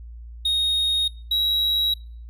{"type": "tone pair in turn", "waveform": "triangle", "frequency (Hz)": [3729, 3864], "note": ["A#7", "B7"], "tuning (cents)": [0, -39], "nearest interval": "minor second", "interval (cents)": 61, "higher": "second", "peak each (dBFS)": -17, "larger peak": "neither", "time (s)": [[0.45, 1.08], [1.31, 1.94]], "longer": "neither", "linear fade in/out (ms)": 5, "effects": ["noise-tail reverb RT60 0.5 s tail -24 dB re dry", "added 58 Hz sine -36 dBFS peak until 2.29 s"]}